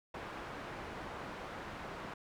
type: low-pass noise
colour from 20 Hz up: white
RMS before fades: -45 dBFS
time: 0.14-2.14 s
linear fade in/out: 5 ms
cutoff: 1300 Hz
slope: 12 dB/octave
effects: none